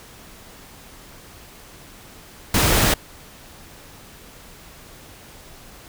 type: noise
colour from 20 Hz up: pink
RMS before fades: -17 dBFS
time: 2.54-2.94 s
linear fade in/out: 5 ms
effects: pink hiss -44 dBFS RMS until 5.88 s

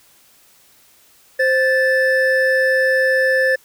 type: tone pair together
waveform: triangle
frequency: 523.3 / 1752.6 Hz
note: C5 / A6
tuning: 0 / -7 cents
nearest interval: octave + major sixth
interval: 2093 cents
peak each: -14 dBFS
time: 1.39-3.56 s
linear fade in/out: 10 ms
effects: white hiss -52 dBFS RMS until 3.64 s

